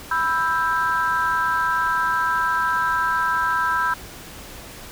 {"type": "chord", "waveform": "sine", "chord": "E minor", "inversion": "second", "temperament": "just", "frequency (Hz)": [988.9, 1318.5, 1582.2], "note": ["B5", "E6", "G6"], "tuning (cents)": [2, 0, 16], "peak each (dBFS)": -22, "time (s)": [0.11, 3.94], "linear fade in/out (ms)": 5, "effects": ["tanh soft clip ceiling -11 dBFS", "pink hiss -39 dBFS RMS until 4.91 s"]}